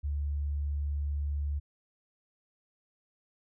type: tone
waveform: sine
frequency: 72.3 Hz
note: D2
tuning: 27 cents flat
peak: -29 dBFS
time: 0.03-1.6 s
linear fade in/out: 20 ms
effects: none